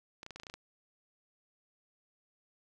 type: clicks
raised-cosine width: 0.2 ms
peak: -28 dBFS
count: 9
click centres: 0.231 / 0.264 / 0.307 / 0.36 / 0.399 / 0.434 / 0.468 / 0.499 / 0.54 s
effects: none